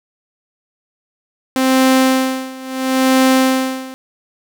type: tone with tremolo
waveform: sawtooth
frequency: 261.6 Hz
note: C4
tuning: in tune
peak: -5 dBFS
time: 1.56-3.94 s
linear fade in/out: 0 ms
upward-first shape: sine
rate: 0.74 Hz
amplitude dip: 90%
effects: none